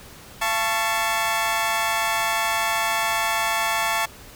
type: chord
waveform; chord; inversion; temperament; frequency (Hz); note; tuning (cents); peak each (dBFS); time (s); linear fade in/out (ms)
20% pulse; F augmented; none; equal with one note detuned; 681.3 / 880 / 1108.7; F5 / A5 / C#6; -43 / 0 / 0; -22 / -19 / -21; 0.41-4.06; 10
effects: pink hiss -44 dBFS RMS until 4.35 s